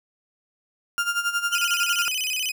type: tone with tremolo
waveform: 35% pulse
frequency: 1400 Hz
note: F6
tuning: 4 cents sharp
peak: -18 dBFS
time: 0.98-2.08 s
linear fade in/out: 0 ms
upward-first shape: sine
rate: 11 Hz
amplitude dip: 75%
type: tone with vibrato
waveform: sawtooth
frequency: 2755 Hz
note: F7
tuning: 24 cents flat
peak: -21 dBFS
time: 1.52-2.52 s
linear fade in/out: 10 ms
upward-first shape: square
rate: 16 Hz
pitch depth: 160 cents each way
effects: none